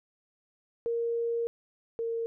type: tone pair in turn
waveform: sine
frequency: 466.2 / 459.5 Hz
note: A#4 / A#4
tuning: 0 / -25 cents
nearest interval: unison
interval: 25 cents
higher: first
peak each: -27 / -29 dBFS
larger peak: first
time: 0.86-1.47 / 1.99-2.26 s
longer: first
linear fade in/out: 0 ms
effects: none